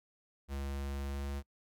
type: tone with pitch glide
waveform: square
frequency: 69.3 to 70.02 Hz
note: C#2 to C#2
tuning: 0 to +18 cents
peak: -37 dBFS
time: 0.48-1.43 s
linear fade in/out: 50 ms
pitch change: +18 cents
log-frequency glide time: 1.04-1.3 s
effects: noise-tail reverb RT60 0.1 s tail -25 dB re dry